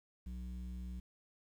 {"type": "tone with low-pass filter", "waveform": "square", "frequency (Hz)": 61.74, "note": "B1", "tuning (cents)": 0, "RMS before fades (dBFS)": -44, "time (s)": [0.26, 1], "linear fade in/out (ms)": 5, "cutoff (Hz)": 170, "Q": 1.8, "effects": ["11-bit"]}